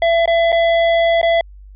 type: tone with dropouts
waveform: square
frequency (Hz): 671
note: E5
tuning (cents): +31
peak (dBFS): -12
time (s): 0.02-1.41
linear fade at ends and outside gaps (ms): 2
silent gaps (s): 0.258-0.276 / 0.52-0.526 / 1.215-1.229
effects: added 49 Hz sine -36 dBFS peak until 1.75 s + resampled to 8000 Hz